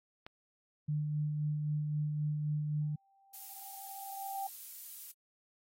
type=click; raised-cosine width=0.3 ms; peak=-30 dBFS; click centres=0.265 s
type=tone with tremolo; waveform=sine; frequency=150 Hz; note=D3; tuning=37 cents sharp; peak=-30 dBFS; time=0.88-2.96 s; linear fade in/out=10 ms; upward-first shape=sine; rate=3.8 Hz; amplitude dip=30%
type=tone with exponential growth; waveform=sine; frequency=784 Hz; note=G5; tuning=in tune; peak=-34 dBFS; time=2.81-4.47 s; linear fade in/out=5 ms; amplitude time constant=360 ms
type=noise; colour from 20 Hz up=violet; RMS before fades=-46 dBFS; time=3.33-5.12 s; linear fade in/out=10 ms
effects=AAC 48 kbps